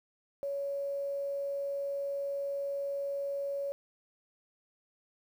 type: tone with quantisation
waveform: sine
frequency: 560 Hz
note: C#5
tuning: 18 cents sharp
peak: -32 dBFS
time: 0.43-3.72 s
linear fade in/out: 0 ms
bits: 10
effects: none